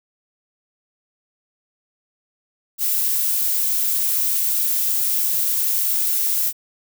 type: noise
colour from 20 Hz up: violet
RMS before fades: -20 dBFS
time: 2.78-6.53 s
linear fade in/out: 50 ms
effects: none